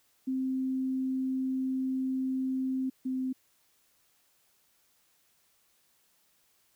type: tone pair in turn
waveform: sine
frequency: 261.6 / 259.3 Hz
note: C4 / C4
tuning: 0 / -15 cents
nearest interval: unison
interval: 15 cents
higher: first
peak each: -28 / -29 dBFS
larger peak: first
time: 0.27-2.9 / 3.05-3.33 s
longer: first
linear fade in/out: 10 ms
effects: white hiss -69 dBFS RMS until 6.75 s